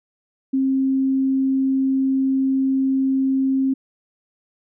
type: tone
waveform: sine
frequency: 266.8 Hz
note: C4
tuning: 34 cents sharp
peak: -16 dBFS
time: 0.53-3.74 s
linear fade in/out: 10 ms
effects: none